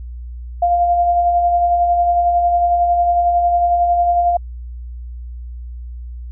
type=tone with tremolo; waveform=sine; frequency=698.5 Hz; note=F5; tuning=in tune; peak=-10 dBFS; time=0.62-4.37 s; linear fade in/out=5 ms; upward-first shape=sine; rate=11 Hz; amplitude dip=35%; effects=added 60 Hz sine -27 dBFS peak until 6.31 s